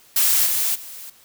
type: noise with level steps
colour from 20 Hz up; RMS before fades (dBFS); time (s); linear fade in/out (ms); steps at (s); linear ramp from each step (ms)
blue; -17 / -21 / -37; 0.16-1.1; 5; 0.45 / 0.74; 20
effects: white hiss -52 dBFS RMS until 1.24 s